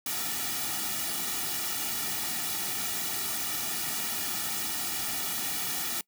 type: noise with comb filter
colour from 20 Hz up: white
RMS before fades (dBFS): -32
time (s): 0.06-6.01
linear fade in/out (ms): 2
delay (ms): 1.9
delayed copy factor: -0.85
effects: noise-tail reverb RT60 0.1 s tail -24 dB re dry